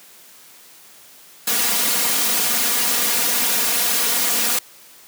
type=noise with comb filter; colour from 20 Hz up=white; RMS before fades=-19 dBFS; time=1.47-4.59 s; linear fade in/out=5 ms; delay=4.2 ms; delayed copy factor=+0.8; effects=white hiss -46 dBFS RMS until 5.07 s + high-pass 150 Hz 12 dB/octave